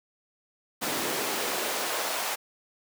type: noise with high-pass filter sweep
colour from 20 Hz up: pink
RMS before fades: -30 dBFS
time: 0.81-2.36 s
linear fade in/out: 20 ms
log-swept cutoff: 270 to 730 Hz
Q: 1.1
effects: none